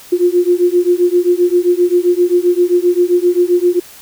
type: beating tone pair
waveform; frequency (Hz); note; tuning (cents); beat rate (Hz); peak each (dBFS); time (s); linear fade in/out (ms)
sine; 350.3 / 357.9; F4 / F4; +5 / +42; 7.6; -12; 0.12-3.8; 10
effects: white hiss -38 dBFS RMS until 4.01 s